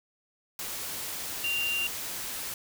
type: tone in noise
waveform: sine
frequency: 2781 Hz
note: F7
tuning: 8 cents flat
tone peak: -27 dBFS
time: 1.44-1.87 s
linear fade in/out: 2 ms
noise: white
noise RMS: -36 dBFS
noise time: 0.59-2.54 s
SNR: +6 dB
effects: none